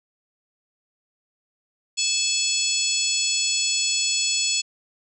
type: harmonic tone with a mistuned harmonic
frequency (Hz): 870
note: A5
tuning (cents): -20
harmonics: 3 / 4 / 5 / 6 / 7 / 8 / 9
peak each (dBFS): -28 / -28 / -27 / -30 / -37 / -27 / -27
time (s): 1.97-4.62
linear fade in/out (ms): 20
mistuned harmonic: 4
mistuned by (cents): -56
effects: none